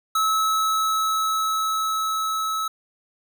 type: tone with level ramp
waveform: square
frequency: 1297 Hz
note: E6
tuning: 28 cents flat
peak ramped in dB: -19 to -24 dBFS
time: 0.15-2.68 s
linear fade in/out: 5 ms
effects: none